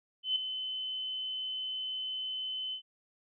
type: tone with ADSR envelope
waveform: sine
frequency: 3042 Hz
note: F#7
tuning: 47 cents sharp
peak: -25 dBFS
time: 0.23-2.82 s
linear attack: 130 ms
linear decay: 4 ms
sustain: -9 dB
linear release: 89 ms
effects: none